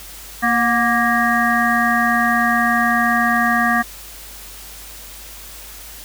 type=harmonic tone with a mistuned harmonic; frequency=234 Hz; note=A#3; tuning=7 cents sharp; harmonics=1 / 3 / 5 / 7 / 8; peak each=-20 / -20 / -20 / -20 / -20 dBFS; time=0.42-3.83 s; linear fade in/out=20 ms; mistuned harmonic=3; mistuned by=+50 cents; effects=added 50 Hz sine -41 dBFS peak until 6.04 s + white hiss -37 dBFS RMS until 6.04 s